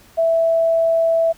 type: tone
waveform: sine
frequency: 659.3 Hz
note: E5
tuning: in tune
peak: -13 dBFS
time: 0.17-1.33 s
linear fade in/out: 20 ms
effects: pink hiss -49 dBFS RMS until 1.37 s